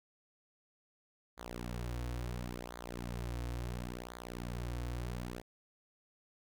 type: tone with flanger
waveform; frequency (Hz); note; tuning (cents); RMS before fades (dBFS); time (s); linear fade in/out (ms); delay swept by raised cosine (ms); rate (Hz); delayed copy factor
sawtooth; 60.2; B1; -44; -41; 1.37-5.42; 20; 0.36 to 5.06; 0.72; -0.85
effects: none